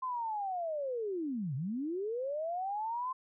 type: linear two-way sweep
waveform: sine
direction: down then up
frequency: 1047 to 123.2 to 1047 Hz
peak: -33 dBFS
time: 0.02-3.13 s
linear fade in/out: 10 ms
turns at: 1.55 s
effects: none